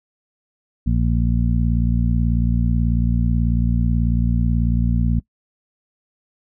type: harmonic tone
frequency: 58.27 Hz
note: A#1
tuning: in tune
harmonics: 1 / 2 / 3 / 4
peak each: -18 / -21 / -23 / -24 dBFS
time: 0.86-5.2 s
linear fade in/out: 10 ms
effects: noise-tail reverb RT60 0.1 s tail -22 dB re dry